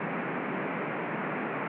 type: band-pass noise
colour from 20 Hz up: pink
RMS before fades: -33 dBFS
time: 0-1.68 s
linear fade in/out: 5 ms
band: 150 to 2400 Hz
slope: 48 dB/octave
effects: none